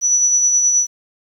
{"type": "tone with tremolo", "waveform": "sine", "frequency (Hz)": 5920, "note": "F#8", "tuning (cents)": 0, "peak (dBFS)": -10, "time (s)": [0.01, 0.87], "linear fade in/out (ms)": 50, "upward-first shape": "sine", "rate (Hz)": 9.5, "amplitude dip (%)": 35, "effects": ["8-bit"]}